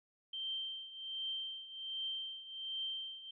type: tone with tremolo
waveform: sine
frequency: 3136 Hz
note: G7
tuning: in tune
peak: -36 dBFS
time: 0.33-3.31 s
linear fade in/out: 5 ms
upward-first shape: triangle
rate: 1.3 Hz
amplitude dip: 80%
effects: none